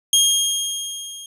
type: tone with level ramp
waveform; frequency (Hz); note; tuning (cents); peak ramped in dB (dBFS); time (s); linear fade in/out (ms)
20% pulse; 3243; G#7; -42; -6 to -29; 0.13-1.26; 2
effects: resampled to 32000 Hz